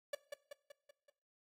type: tone with echo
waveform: 45% pulse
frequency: 575 Hz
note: D5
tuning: 37 cents flat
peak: -36 dBFS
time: 0.13-0.15 s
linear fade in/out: 5 ms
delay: 190 ms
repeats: 5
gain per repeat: -5 dB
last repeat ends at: 1.1 s
effects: noise-tail reverb RT60 0.6 s tail -20 dB re dry + AAC 48 kbps